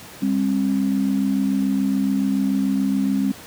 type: tone pair together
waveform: sine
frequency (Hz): 200 / 267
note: G3 / C4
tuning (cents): +35 / +35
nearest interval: perfect fourth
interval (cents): 500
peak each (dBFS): -20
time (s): 0.22-3.32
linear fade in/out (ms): 5
effects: pink hiss -40 dBFS RMS until 3.46 s + high-pass 100 Hz 12 dB/octave